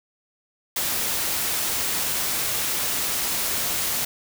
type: noise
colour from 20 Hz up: white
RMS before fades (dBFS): -25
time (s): 0.76-4.05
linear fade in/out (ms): 5
effects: none